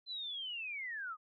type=linear sweep; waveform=sine; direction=down; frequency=4097 to 1203 Hz; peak=-39 dBFS; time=0.06-1.17 s; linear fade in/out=50 ms; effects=none